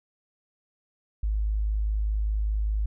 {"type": "tone", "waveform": "sine", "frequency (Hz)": 52.5, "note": "G#1", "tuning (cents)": 19, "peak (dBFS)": -23, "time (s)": [1.23, 2.86], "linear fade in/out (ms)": 5, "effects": []}